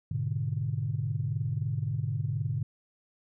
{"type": "chord", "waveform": "sine", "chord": "G# diminished", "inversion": "none", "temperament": "equal with one note detuned", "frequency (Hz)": [103.83, 122.97, 146.83], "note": ["G#2", "B2", "D3"], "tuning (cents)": [0, -7, 0], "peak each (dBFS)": -32, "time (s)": [0.11, 2.63], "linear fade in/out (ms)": 5, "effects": ["tanh soft clip ceiling -18 dBFS"]}